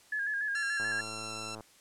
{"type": "tone with vibrato", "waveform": "sine", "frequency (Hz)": 1668, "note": "G#6", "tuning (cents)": 7, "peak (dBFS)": -30, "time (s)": [0.12, 1.01], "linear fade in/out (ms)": 5, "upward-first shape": "square", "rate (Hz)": 6.9, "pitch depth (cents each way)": 46}
{"type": "tone with pitch glide", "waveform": "10% pulse", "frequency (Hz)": [1370, 1345.7], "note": ["F6", "E6"], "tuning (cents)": [-34, 35], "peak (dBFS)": -30, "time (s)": [0.55, 1.55], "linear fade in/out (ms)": 2, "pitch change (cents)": -31, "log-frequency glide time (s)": [0.95, 1.34]}
{"type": "click train", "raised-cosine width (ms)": 1, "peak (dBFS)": -31, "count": 89, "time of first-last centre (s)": [0.8, 1.607], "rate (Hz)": 109}
{"effects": ["white hiss -60 dBFS RMS until 1.8 s", "low-pass 10000 Hz 12 dB/octave"]}